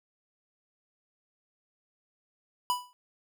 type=tone with exponential decay; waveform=square; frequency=987.8 Hz; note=B5; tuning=in tune; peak=-23 dBFS; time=2.7-2.93 s; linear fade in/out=0 ms; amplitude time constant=48 ms; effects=none